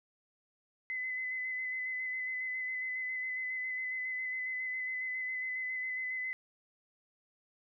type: tone with vibrato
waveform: sine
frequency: 2026 Hz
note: B6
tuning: 44 cents sharp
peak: -34 dBFS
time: 0.9-6.33 s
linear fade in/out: 0 ms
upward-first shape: square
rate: 7.3 Hz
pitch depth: 16 cents each way
effects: none